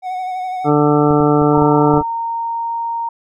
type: tone with vibrato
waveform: triangle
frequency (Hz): 740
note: F#5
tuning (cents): 0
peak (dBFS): -18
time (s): 0.02-0.71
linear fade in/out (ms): 50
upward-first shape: sine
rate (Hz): 12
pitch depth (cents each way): 27
type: harmonic tone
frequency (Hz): 147.9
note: D3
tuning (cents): +13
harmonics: 1 / 2 / 3 / 4 / 5 / 6 / 8 / 9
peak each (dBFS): -17 / -14 / -15 / -23 / -20 / -23 / -23 / -23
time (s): 0.64-2.03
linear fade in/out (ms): 50
type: clicks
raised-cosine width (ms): 5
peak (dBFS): -16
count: 8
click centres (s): 1.108 / 1.206 / 1.417 / 1.577 / 1.621 / 1.939 / 1.975 / 2.011
type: tone with pitch glide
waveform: sine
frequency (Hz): 918 to 927.1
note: A#5 to A#5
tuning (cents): -27 to -10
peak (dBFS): -18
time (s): 1.53-3.09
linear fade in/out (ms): 5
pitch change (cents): +17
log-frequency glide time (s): 1.72-2.76
effects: none